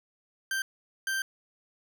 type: tone bursts at uneven times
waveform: 40% pulse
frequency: 1568 Hz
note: G6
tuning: in tune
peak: -27 dBFS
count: 2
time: 0.51-0.62 / 1.07-1.22 s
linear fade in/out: 2 ms
effects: none